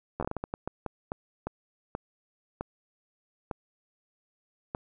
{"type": "slowing click train", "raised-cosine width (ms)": 1, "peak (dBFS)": -18, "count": 17, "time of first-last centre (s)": [0.2, 4.749], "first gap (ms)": 11, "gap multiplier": 1.37, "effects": []}